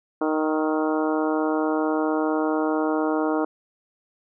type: harmonic tone with a mistuned harmonic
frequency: 155.56 Hz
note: D#3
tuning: in tune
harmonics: 2 / 3 / 4 / 5 / 6 / 7 / 8 / 9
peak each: -23 / -27 / -29 / -31 / -33 / -34 / -35 / -36 dBFS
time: 0.21-3.45 s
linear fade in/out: 5 ms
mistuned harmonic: 8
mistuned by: +29 cents
effects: none